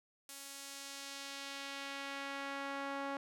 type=tone with band-pass filter sweep; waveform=sawtooth; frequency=277.2 Hz; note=C#4; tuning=in tune; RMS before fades=-44 dBFS; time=0.29-3.17 s; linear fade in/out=2 ms; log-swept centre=10000 to 1000 Hz; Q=0.83; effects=none